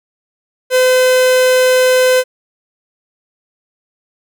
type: tone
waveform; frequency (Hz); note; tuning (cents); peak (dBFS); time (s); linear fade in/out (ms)
45% pulse; 510; C5; -44; -8; 0.7-2.24; 50
effects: none